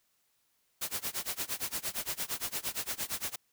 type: noise with tremolo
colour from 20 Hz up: white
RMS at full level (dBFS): -33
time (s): 0.81-3.36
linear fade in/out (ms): 10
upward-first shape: sine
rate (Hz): 8.7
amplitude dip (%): 95
effects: white hiss -74 dBFS RMS until 3.52 s